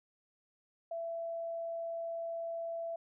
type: tone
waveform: sine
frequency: 668 Hz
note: E5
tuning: 23 cents sharp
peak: -36 dBFS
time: 0.91-2.96 s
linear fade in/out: 5 ms
effects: none